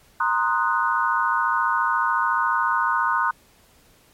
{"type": "chord", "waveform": "sine", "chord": "C half-diminished seventh", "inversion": "third", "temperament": "equal", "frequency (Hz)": [932.3, 1046.5, 1244.5, 1480], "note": ["Bb5", "C6", "Eb6", "Gb6"], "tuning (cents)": [0, 0, 0, 0], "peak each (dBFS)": -24, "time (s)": [0.2, 3.31], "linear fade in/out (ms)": 5, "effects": ["pink hiss -56 dBFS RMS until 4.13 s", "MP3 64 kbps"]}